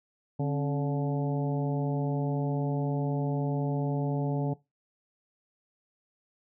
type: harmonic tone with a mistuned harmonic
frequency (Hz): 144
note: D3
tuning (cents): -34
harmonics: 1 / 2 / 3 / 4 / 5 / 6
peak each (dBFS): -27 / -33 / -37 / -39 / -41 / -43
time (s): 0.39-4.54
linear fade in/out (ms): 10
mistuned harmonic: 2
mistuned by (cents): -88
effects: noise-tail reverb RT60 0.2 s tail -19 dB re dry